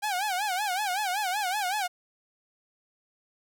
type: tone with vibrato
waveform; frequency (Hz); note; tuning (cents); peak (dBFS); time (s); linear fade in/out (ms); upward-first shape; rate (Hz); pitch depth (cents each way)
sawtooth; 784; G5; 0; -23; 0.02-1.88; 20; sine; 5.3; 160
effects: none